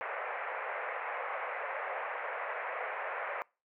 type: band-pass noise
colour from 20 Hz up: pink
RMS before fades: -38 dBFS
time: 0.01-3.42 s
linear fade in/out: 0 ms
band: 500 to 2300 Hz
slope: 48 dB/octave
effects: noise-tail reverb RT60 0.3 s tail -24 dB re dry